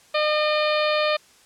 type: harmonic tone with a mistuned harmonic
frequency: 607 Hz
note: D#5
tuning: 43 cents flat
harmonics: 1 / 2 / 3 / 4 / 5 / 6 / 7 / 8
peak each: -21 / -26 / -31 / -28 / -33 / -32 / -33 / -39 dBFS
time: 0.14-1.17 s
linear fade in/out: 10 ms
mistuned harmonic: 8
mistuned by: -32 cents
effects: white hiss -54 dBFS RMS until 1.45 s + low-pass 9000 Hz 12 dB/octave